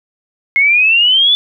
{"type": "exponential sweep", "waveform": "sine", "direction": "up", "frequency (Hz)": [2149, 3503], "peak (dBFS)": -7, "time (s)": [0.56, 1.35], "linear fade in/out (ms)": 0, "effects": []}